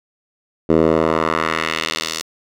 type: tone with band-pass filter sweep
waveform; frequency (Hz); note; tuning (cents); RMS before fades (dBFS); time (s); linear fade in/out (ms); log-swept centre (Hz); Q
10% pulse; 80.3; E2; -45; -18; 0.69-2.22; 10; 380 to 5800; 1.2
effects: none